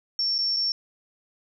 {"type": "tone with dropouts", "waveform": "sine", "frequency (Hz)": 5450, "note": "F8", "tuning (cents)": -43, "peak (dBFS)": -22, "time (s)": [0.19, 0.72], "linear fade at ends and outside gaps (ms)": 1, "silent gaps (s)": [[0.381, 0.387], [0.564, 0.568]], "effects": []}